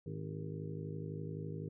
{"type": "harmonic tone with a mistuned harmonic", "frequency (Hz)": 51.91, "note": "G#1", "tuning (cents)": 0, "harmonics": [2, 3, 4, 5, 6, 7, 8, 9], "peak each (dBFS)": [-46, -42, -55, -52, -51, -56, -49, -51], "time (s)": [0.06, 1.69], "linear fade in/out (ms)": 5, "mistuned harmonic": 8, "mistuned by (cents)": -55, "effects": []}